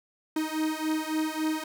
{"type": "beating tone pair", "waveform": "45% pulse", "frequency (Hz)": [311.1, 314.7], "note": ["D#4", "D#4"], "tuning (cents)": [0, 20], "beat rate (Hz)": 3.6, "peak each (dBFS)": -30, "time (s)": [0.36, 1.64], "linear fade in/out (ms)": 5, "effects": []}